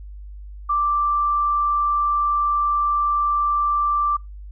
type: tone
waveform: sine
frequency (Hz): 1174.7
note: D6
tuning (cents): 0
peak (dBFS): -17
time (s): 0.69-4.17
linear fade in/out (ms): 10
effects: noise-tail reverb RT60 0.2 s tail -25 dB re dry + added 50 Hz sine -34 dBFS peak until 4.51 s